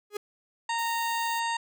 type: tone with exponential growth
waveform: 45% pulse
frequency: 415.3 Hz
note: G#4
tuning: in tune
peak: -27 dBFS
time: 0.1-0.17 s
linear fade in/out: 5 ms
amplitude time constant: 15 ms
type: harmonic tone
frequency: 925 Hz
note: A#5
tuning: 14 cents flat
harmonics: 1 / 2 / 3 / 4 / 5 / 7 / 8 / 9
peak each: -28 / -34 / -38 / -40 / -42 / -45 / -46 / -47 dBFS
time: 0.69-1.57 s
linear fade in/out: 5 ms
type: noise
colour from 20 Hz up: violet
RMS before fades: -42 dBFS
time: 0.78-1.4 s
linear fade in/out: 10 ms
effects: none